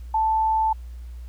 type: tone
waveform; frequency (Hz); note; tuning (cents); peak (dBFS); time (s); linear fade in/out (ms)
sine; 880; A5; 0; -18; 0.14-0.73; 5
effects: added 60 Hz sine -34 dBFS peak until 1.28 s + pink hiss -59 dBFS RMS until 1.28 s